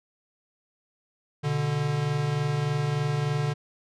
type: tone pair together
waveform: square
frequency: 123.3 / 146.63 Hz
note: B2 / D3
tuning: -2 / -2 cents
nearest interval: minor third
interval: 300 cents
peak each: -31 / -26 dBFS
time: 1.43-3.54 s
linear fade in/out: 20 ms
effects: low-pass 6000 Hz 12 dB/octave